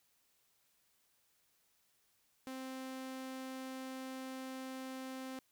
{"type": "tone", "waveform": "sawtooth", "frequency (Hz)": 261.7, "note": "C4", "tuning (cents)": 0, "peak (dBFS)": -39, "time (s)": [2.47, 5.39], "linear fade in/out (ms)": 0, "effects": ["white hiss -75 dBFS RMS until 5.51 s"]}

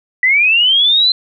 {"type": "linear sweep", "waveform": "sine", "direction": "up", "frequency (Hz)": [1952, 4109], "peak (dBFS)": -8, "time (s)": [0.23, 1.12], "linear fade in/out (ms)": 2, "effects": []}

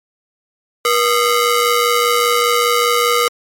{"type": "ring-modulated tone", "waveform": "sawtooth", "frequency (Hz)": 855, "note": "A5", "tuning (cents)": -50, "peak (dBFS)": -5, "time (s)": [0.85, 3.28], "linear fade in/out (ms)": 2, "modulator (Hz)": 375, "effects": ["MP3 64 kbps"]}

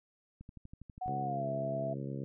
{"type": "click train", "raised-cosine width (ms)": 5, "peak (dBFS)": -36, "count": 9, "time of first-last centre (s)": [0.41, 1.06], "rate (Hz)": 12.3}
{"type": "tone with pitch glide", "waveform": "sine", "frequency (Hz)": [740, 659.3], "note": ["F#5", "E5"], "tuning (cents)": [0, 0], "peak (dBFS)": -34, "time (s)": [1.01, 1.94], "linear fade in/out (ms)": 10, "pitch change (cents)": -200, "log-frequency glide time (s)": [1.22, 1.48]}
{"type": "harmonic tone", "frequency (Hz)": 68.5, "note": "C#2", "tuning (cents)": -20, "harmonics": [2, 3, 4, 5, 6, 7, 8], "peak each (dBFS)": [-39, -43, -45, -47, -49, -50, -51], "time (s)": [1.08, 2.24], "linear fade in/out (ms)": 0}
{"effects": []}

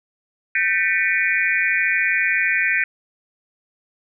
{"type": "tone cluster", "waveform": "sine", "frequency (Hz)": [1550, 1795, 1967, 2234, 2420], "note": ["G6", "A6", "B6", "C#7", "D#7"], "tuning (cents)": [-20, 34, -7, 13, -49], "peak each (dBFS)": -23, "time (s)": [0.55, 2.84], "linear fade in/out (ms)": 2, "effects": []}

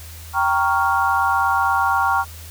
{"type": "chord", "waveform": "sine", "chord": "G half-diminished seventh", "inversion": "none", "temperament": "equal", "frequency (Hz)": [784, 932.3, 1108.7, 1396.9], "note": ["G5", "Bb5", "Db6", "F6"], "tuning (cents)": [0, 0, 0, 0], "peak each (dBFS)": -21, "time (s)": [0.33, 2.25], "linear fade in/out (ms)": 50, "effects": ["added 81 Hz sine -36 dBFS peak until 2.5 s", "white hiss -41 dBFS RMS until 2.5 s"]}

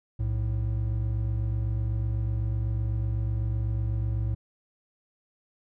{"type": "tone pair together", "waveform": "triangle", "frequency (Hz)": [61.4, 109.4], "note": ["B1", "A2"], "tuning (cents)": [-9, -9], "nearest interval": "minor seventh", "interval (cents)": 1000, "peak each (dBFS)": [-27, -25], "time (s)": [0.19, 4.35], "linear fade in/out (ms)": 10, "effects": []}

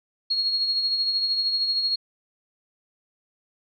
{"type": "tone with tremolo", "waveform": "sine", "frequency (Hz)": 4299, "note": "C8", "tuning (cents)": 46, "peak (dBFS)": -19, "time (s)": [0.3, 1.96], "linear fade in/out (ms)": 10, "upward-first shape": "triangle", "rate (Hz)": 13, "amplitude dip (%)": 50, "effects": []}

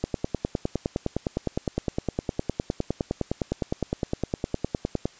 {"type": "click train", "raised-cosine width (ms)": 2, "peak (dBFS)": -11, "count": 50, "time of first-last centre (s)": [0.04, 5.055], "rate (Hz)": 9.77, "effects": ["white hiss -52 dBFS RMS until 5.19 s", "resampled to 16000 Hz"]}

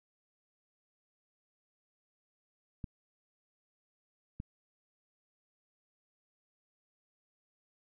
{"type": "clicks", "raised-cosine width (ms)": 5, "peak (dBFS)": -27, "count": 2, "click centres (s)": [2.842, 4.401], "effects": []}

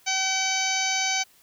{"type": "harmonic tone", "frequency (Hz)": 764, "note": "G5", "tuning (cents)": -45, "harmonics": [1, 2, 3, 4, 5, 6, 7, 8, 9], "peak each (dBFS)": [-30, -34, -28, -33, -35, -32, -37, -28, -39], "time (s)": [0.06, 1.24], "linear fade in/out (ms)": 20, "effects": ["white hiss -58 dBFS RMS until 1.42 s"]}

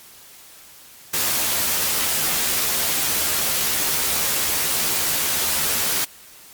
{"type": "noise with comb filter", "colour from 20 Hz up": "white", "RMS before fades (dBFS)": -21, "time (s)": [1.13, 6.05], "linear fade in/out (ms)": 10, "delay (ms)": 13, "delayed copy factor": 0.65, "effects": ["white hiss -45 dBFS RMS until 6.53 s", "MP3 96 kbps"]}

